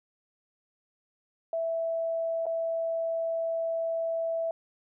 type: tone with dropouts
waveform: sine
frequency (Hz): 659.3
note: E5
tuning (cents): 0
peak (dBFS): -27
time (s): 1.53-4.51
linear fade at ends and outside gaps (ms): 2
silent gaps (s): 2.457-2.465
effects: none